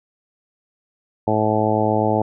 harmonic tone, 107.9 Hz, A2, 33 cents flat, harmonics 1 / 2 / 3 / 4 / 5 / 6 / 7 / 8, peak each -24 / -24 / -24 / -24 / -24 / -24 / -24 / -24 dBFS, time 1.27-2.22 s, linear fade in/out 5 ms, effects none

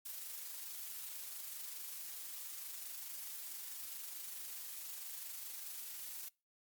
blue noise with amplitude modulation, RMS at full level -45 dBFS, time 0.05-6.29 s, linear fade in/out 10 ms, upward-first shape sine, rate 24.6 Hz, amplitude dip 35%, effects noise-tail reverb RT60 0.3 s tail -25 dB re dry + Opus 48 kbps

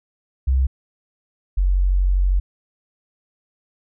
sine tone pair in turn, 65.41 / 46.25 Hz, C2 / F#1, 0 / 0 cents, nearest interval tritone, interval 600 cents, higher first, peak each -14 dBFS, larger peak neither, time 0.47-0.67 / 1.57-2.4 s, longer second, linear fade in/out 10 ms, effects none

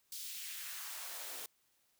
white noise with high-pass filter sweep, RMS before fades -45 dBFS, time 0.12-1.46 s, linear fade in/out 2 ms, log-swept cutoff 4400 to 350 Hz, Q 1.3, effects white hiss -75 dBFS RMS until 1.99 s

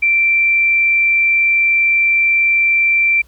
sine tone with frequency modulation, 2349 Hz, D7, in tune, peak -10 dBFS, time 0.02-3.22 s, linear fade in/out 10 ms, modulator 41.1 Hz, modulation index 0.2, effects added 60 Hz sine -45 dBFS peak until 3.27 s + pink hiss -54 dBFS RMS until 3.27 s

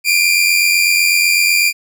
sawtooth tone pair together, 2349 / 2437 Hz, D7 / D#7, 0 / -37 cents, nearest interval minor second, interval 63 cents, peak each -10 dBFS, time 0.04-1.73 s, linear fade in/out 50 ms, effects none

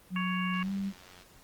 sine tone with pitch glide, 183 to 196.13 Hz, F#3 to G3, -19 to +1 cents, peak -30 dBFS, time 0.1-0.93 s, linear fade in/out 50 ms, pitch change +120 cents, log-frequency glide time 0.62-0.69 s
harmonic tone, 557 Hz, C#5, 8 cents sharp, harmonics 2 / 3 / 4 / 5, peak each -35 / -38 / -38 / -38 dBFS, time 0.16-0.63 s, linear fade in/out 2 ms
click train, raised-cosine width 0.2 ms, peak -34 dBFS, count 63, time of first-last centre 0.54-1.222 s, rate 90.9 Hz
effects pink hiss -58 dBFS RMS until 1.43 s + Opus 24 kbps

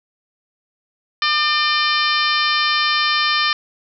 harmonic tone with a mistuned harmonic, 600 Hz, D5, 37 cents sharp, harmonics 2 / 3 / 4 / 5 / 6 / 7 / 8 / 9, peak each -20 / -22 / -23 / -24 / -25 / -25 / -26 / -27 dBFS, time 1.22-3.53 s, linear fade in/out 2 ms, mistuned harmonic 5, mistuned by +27 cents, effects none

